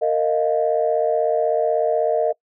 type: chord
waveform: sine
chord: Bb suspended fourth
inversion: none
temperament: equal with one note detuned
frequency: 460.3 / 622.3 / 698.5 Hz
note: Bb4 / Eb5 / F5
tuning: -22 / 0 / 0 cents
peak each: -20 / -19 / -23 dBFS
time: 0.01-2.33 s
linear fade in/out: 20 ms
effects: noise-tail reverb RT60 0.1 s tail -23 dB re dry + tanh soft clip ceiling -7 dBFS